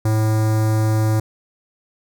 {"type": "tone with notch filter", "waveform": "square", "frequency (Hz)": 109.1, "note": "A2", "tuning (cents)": -14, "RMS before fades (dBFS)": -17, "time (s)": [0.05, 1.2], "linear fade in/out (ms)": 5, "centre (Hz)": 2900, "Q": 0.62, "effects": []}